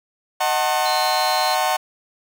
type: chord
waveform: 40% pulse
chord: D# diminished seventh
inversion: none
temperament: just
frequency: 622.3 / 746.7 / 896 / 1075.3 Hz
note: D#5 / F#5 / A5 / C6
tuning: 0 / +16 / +31 / +47 cents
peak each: -25 / -20 / -23 / -25 dBFS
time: 0.4-1.77 s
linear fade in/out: 10 ms
type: tone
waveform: sine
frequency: 4137 Hz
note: C8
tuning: 20 cents flat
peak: -25 dBFS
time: 0.85-1.55 s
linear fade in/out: 10 ms
effects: none